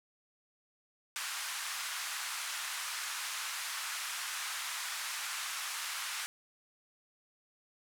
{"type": "band-pass noise", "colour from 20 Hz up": "pink", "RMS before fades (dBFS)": -39, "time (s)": [1.16, 6.26], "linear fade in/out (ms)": 0, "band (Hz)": [1100, 12000], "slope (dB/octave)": 24, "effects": []}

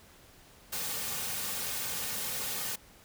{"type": "noise with comb filter", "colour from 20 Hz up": "white", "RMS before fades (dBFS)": -35, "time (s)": [0.72, 2.76], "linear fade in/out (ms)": 10, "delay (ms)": 3, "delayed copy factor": -0.55, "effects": ["pink hiss -57 dBFS RMS until 3.04 s"]}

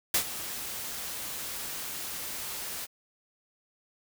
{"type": "noise with ADSR envelope", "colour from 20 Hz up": "white", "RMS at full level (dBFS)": -23, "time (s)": [0.14, 2.87], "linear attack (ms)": 4, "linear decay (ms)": 87, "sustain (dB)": -14, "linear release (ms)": 33, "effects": []}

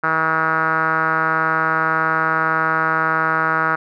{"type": "tone with low-pass filter", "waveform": "5% pulse", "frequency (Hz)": 160.1, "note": "D#3", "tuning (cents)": 50, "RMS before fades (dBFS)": -18, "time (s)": [0.03, 3.76], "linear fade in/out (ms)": 10, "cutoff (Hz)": 1400, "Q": 5, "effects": []}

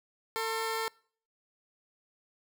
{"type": "tone pair together", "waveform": "15% pulse", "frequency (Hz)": [448.7, 1067.2], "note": ["A4", "C6"], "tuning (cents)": [34, 34], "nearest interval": "octave + minor third", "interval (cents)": 1500, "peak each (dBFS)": [-25, -33], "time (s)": [0.36, 0.88], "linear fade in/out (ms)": 0, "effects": ["noise-tail reverb RT60 0.5 s tail -25 dB re dry"]}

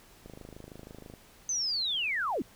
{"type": "click train", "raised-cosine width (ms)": 2, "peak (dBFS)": -32, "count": 24, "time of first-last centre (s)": [0.26, 1.138], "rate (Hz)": 26.2}
{"type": "linear sweep", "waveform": "sine", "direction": "down", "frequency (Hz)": [6272, 196], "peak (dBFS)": -28, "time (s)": [1.49, 2.42], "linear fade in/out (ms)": 2}
{"effects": ["pink hiss -57 dBFS RMS until 2.55 s"]}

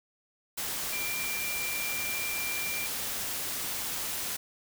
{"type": "tone in noise", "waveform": "sine", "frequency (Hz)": 2371, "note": "D7", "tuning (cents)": 16, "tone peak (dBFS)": -34, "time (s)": [0.92, 2.87], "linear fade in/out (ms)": 10, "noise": "white", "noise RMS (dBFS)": -34, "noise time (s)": [0.57, 4.37], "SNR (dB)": -3, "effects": []}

